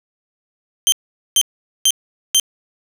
20% pulse tone bursts, 3136 Hz, G7, in tune, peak -5 dBFS, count 4, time 0.87-2.398 s, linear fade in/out 0 ms, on 52 ms, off 440 ms, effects 7-bit

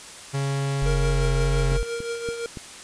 45% pulse tone with pitch glide, 138.4 to 136.42 Hz, C#3 to C#3, -2 to -27 cents, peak -23 dBFS, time 0.33-1.78 s, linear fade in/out 20 ms, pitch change -25 cents, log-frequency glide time 1.01-1.22 s
sine tone, 44.68 Hz, F1, 40 cents sharp, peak -21 dBFS, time 0.82-1.83 s, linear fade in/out 0 ms
square tone with tremolo, 467.2 Hz, A#4, 4 cents sharp, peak -26 dBFS, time 0.86-2.46 s, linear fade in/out 0 ms, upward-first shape triangle, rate 5.8 Hz, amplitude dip 60%
click train, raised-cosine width 3 ms, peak -21 dBFS, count 4, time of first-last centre 1.72-2.572 s, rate 3.52 Hz
effects white hiss -41 dBFS RMS until 2.83 s + resampled to 22050 Hz

